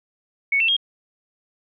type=tone with pitch steps; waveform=sine; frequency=2217 / 2683 / 3246 Hz; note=C#7 / E7 / G#7; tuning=0 / +30 / -40 cents; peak=-16 dBFS; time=0.52-0.766 s; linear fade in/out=5 ms; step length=82 ms; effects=none